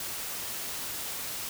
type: noise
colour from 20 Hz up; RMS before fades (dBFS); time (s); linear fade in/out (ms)
white; -36; 0-1.49; 2
effects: none